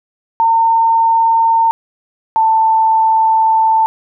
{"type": "tone pair in turn", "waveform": "sine", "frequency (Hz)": [909, 888.2], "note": ["A#5", "A5"], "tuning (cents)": [-44, 16], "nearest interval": "unison", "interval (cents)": 40, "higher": "first", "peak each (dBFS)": -8, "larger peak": "neither", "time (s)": [[0.4, 1.71], [2.36, 3.86]], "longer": "second", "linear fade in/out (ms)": 0, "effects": []}